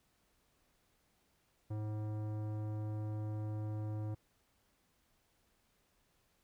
sine tone with tanh clipping, 106.8 Hz, G#2, 49 cents sharp, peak -39 dBFS, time 1.7-4.15 s, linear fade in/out 10 ms, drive 16 dB, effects pink hiss -75 dBFS RMS until 6.43 s

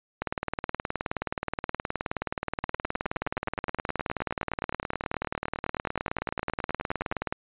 two click trains, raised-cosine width 0.5 ms, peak -15 / -13 dBFS, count 44 / 136, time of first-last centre 2.64-7.124 / 0.22-7.325 s, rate 9.59 / 19 Hz, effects resampled to 8000 Hz

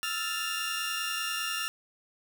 sawtooth tone cluster, 1302 / 1387 / 1764 / 2804 Hz, E6 / F6 / A6 / F7, -22 / -12 / +4 / +6 cents, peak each -35 / -34 / -34 / -30 dBFS, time 0.03-1.68 s, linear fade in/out 0 ms, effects none

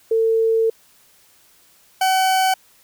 sine / 40% pulse tone pair in turn, 450 / 756.8 Hz, A4 / F#5, +39 / +39 cents, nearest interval major sixth, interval 900 cents, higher second, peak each -14 dBFS, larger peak neither, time 0.11-0.7 / 2.01-2.54 s, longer first, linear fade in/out 5 ms, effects white hiss -54 dBFS RMS until 2.83 s

